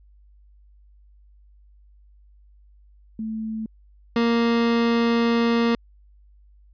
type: tone pair in turn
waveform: sine / 30% pulse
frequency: 220 / 233.1 Hz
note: A3 / A#3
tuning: 0 / 0 cents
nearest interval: minor second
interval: 100 cents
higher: second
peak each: -26 / -15 dBFS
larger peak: second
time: 3.19-3.66 / 4.16-5.75 s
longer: second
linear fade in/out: 2 ms
effects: added 50 Hz sine -50 dBFS peak until 6.73 s + resampled to 11025 Hz